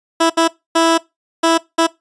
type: tone bursts at uneven times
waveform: 15% pulse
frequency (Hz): 329.6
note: E4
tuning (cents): 0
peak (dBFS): -4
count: 5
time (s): 0.2-0.3 / 0.37-0.48 / 0.75-0.98 / 1.43-1.58 / 1.78-1.87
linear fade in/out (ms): 10
effects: noise-tail reverb RT60 0.2 s tail -21 dB re dry + resampled to 22050 Hz